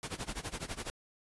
pink noise with tremolo, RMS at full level -37 dBFS, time 0.03-0.9 s, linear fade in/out 0 ms, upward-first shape sine, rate 12 Hz, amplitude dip 90%, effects resampled to 24000 Hz

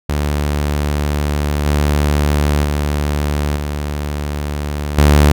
sawtooth tone with level steps, 73.42 Hz, D2, in tune, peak -11 / -8 / -11 / -15 / -3 dBFS, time 0.09-5.32 s, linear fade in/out 5 ms, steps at 1.66 / 2.64 / 3.56 / 4.98 s, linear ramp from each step 5 ms, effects none

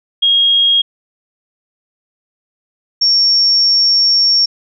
sine tone pair in turn, 3268 / 5496 Hz, G#7 / F8, -29 / -29 cents, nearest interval major sixth, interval 900 cents, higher second, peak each -8 dBFS, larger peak neither, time 0.22-0.82 / 3.01-4.46 s, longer second, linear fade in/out 10 ms, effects none

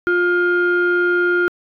sine tone pair together, 352.8 / 1411.2 Hz, F4 / F6, +18 / +18 cents, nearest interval 2 octaves, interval 2400 cents, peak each -15 dBFS, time 0.07-1.48 s, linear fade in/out 0 ms, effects tanh soft clip ceiling -9 dBFS

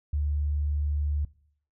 sine tone, 73.42 Hz, D2, in tune, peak -24 dBFS, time 0.13-1.25 s, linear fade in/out 5 ms, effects noise-tail reverb RT60 0.6 s tail -21 dB re dry

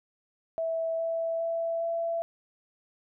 sine tone with pitch steps, 655 / 659.9 / 664.9 / 669.9 Hz, E5 / E5 / E5 / E5, -11 / +2 / +15 / +28 cents, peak -27 dBFS, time 0.58-2.22 s, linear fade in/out 0 ms, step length 410 ms, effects none

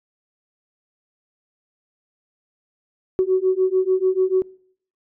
sine beating tone pair, 371 / 377.8 Hz, F#4 / F#4, +5 / +36 cents, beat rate 6.8 Hz, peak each -18 dBFS, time 3.19-4.42 s, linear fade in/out 0 ms, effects noise-tail reverb RT60 0.6 s tail -23 dB re dry + tanh soft clip ceiling -8 dBFS

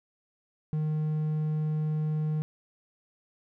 triangle tone, 154 Hz, D#3, 17 cents flat, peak -24 dBFS, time 0.73-2.42 s, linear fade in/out 0 ms, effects none

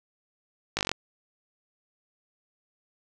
slowing click train, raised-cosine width 0.2 ms, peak -9 dBFS, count 8, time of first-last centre 0.77-0.916 s, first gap 19 ms, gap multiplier 1.03, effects none

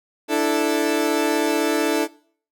30% pulse chord, D suspended second, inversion none, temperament equal, 293.7 / 329.6 / 440 Hz, D4 / E4 / A4, 0 / 0 / 0 cents, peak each -20 dBFS, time 0.28-2.08 s, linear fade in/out 50 ms, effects noise-tail reverb RT60 0.5 s tail -21 dB re dry

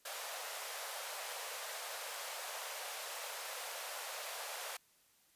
pink high-pass noise, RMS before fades -44 dBFS, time 0.05-4.77 s, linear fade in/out 5 ms, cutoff 500 Hz, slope 48 dB/octave, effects white hiss -70 dBFS RMS until 5.35 s + resampled to 32000 Hz

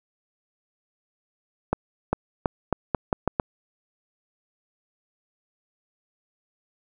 accelerating click train, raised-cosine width 1 ms, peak -7 dBFS, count 8, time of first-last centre 1.73-3.398 s, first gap 400 ms, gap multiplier 0.82, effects none

